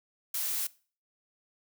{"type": "noise", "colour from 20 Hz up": "blue", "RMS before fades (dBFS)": -32, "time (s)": [0.34, 0.67], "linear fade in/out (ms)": 5, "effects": ["noise-tail reverb RT60 0.4 s tail -21 dB re dry"]}